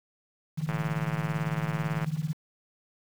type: tone with tremolo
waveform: sine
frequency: 155.56 Hz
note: D#3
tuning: in tune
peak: -23 dBFS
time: 0.57-2.34 s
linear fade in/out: 20 ms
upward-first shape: triangle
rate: 18 Hz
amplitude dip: 100%
type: click train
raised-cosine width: 0.5 ms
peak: -20 dBFS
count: 150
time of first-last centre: 0.69-2.045 s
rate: 110 Hz
effects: 8-bit